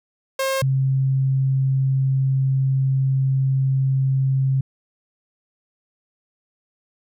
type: tone pair in turn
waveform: sawtooth / sine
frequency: 535 / 133.75 Hz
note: C5 / C3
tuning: +38 / +38 cents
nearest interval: 2 octaves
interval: 2400 cents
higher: first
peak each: -16 dBFS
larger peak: neither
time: 0.39-0.62 / 0.62-4.61 s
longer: second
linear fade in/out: 5 ms
effects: none